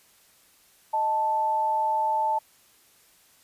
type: tone pair together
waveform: sine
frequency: 622.3 / 880 Hz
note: D#5 / A5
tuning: 0 / 0 cents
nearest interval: tritone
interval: 600 cents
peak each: -32 / -22 dBFS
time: 0.93-2.39 s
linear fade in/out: 10 ms
effects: white hiss -59 dBFS RMS until 3.43 s + resampled to 32000 Hz